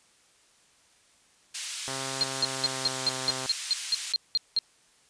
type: band-pass noise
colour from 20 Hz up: white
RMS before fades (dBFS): -36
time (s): 1.54-4.13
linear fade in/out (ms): 10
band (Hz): 2200 to 8200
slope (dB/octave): 12
type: tone with pitch glide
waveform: 5% pulse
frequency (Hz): 133.6 to 130.93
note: C3 to C3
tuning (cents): +36 to +2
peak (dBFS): -23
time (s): 1.88-3.46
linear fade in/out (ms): 0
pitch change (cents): -34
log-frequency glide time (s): 2.33-3.1
type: tone bursts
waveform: sine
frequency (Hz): 4200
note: C8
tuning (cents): +6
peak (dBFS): -21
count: 12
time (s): 2.21-4.588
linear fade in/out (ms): 0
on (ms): 24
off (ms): 190
effects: white hiss -62 dBFS RMS until 5.09 s + resampled to 22050 Hz